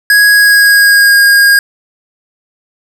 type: tone with pitch glide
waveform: square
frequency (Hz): 1661.2 to 1627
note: G#6 to G#6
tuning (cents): 0 to -36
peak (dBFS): -4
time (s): 0.1-1.59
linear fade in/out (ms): 2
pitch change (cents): -36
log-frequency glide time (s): 0.29-1.18
effects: none